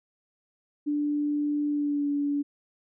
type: tone with pitch glide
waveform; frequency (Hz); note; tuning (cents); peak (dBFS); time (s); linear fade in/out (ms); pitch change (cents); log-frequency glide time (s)
sine; 293.7 to 287.2; D4 to D4; 0 to -39; -24; 0.86-2.43; 20; -39; 1.68-2.08
effects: none